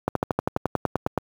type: slowing click train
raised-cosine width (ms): 1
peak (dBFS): -7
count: 13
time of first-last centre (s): 0.08-1.177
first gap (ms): 73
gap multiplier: 1.04
effects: high-pass 80 Hz 12 dB/octave + 7-bit